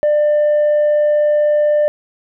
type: tone with tanh clipping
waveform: sine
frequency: 596 Hz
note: D5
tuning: 25 cents sharp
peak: -11 dBFS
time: 0.03-1.88 s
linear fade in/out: 0 ms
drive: 1 dB
effects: none